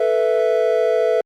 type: chord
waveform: triangle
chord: A suspended second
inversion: none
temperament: equal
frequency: 440 / 493.9 / 659.3 Hz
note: A4 / B4 / E5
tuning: 0 / 0 / 0 cents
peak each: -17 dBFS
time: 0-1.21 s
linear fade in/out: 5 ms
effects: Opus 32 kbps